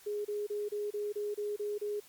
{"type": "tone bursts", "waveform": "sine", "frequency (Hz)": 415.3, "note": "G#4", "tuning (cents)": 0, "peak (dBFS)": -32, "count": 9, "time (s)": [0.06, 2.002], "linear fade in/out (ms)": 10, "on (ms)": 190, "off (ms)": 29, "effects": ["white hiss -58 dBFS RMS until 2.08 s", "MP3 96 kbps"]}